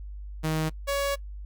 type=tone pair in turn; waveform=sawtooth; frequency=157.3 / 560.6 Hz; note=D#3 / C#5; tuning=+19 / +19 cents; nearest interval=octave + minor seventh; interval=2200 cents; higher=second; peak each=-21 dBFS; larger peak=neither; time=0.43-0.7 / 0.87-1.16 s; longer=second; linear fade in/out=20 ms; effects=noise-tail reverb RT60 0.1 s tail -21 dB re dry + added 50 Hz sine -36 dBFS peak until 1.45 s